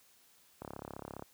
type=click train; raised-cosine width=1 ms; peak=-28 dBFS; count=22; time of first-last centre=0.62-1.223 s; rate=34.8 Hz; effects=white hiss -65 dBFS RMS until 1.33 s + high-pass 60 Hz 12 dB/octave